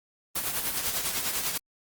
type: noise with tremolo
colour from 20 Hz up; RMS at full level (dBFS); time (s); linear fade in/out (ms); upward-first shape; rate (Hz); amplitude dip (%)
white; -27; 0.35-1.58; 10; triangle; 10; 60
effects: Opus 24 kbps